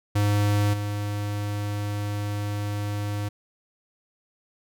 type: tone with level steps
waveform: square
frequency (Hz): 103.1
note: G#2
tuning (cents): -12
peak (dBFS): -20 / -27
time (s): 0.15-3.29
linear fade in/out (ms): 10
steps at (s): 0.73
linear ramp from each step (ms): 10
effects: none